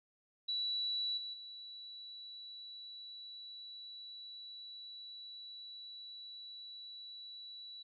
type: tone with level steps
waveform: sine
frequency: 3936 Hz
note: B7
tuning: 7 cents flat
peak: -34 / -41 / -47 dBFS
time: 0.48-7.83 s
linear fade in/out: 10 ms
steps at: 1.17 / 1.33 s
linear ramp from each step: 10 ms
effects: none